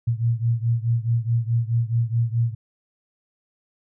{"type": "beating tone pair", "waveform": "sine", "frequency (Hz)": [114.9, 119.6], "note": ["A#2", "A#2"], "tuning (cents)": [-25, 45], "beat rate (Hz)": 4.7, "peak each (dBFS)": [-21, -23], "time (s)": [0.07, 2.55], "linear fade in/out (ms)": 10, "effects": []}